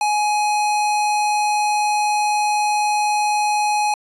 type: tone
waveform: square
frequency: 838 Hz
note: G#5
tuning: 15 cents sharp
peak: -17 dBFS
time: 0.01-3.94 s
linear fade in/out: 2 ms
effects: resampled to 24000 Hz